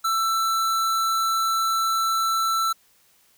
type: tone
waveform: square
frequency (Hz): 1332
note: E6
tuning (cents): +18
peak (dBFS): -21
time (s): 0.04-2.73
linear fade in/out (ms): 10
effects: white hiss -60 dBFS RMS until 3.37 s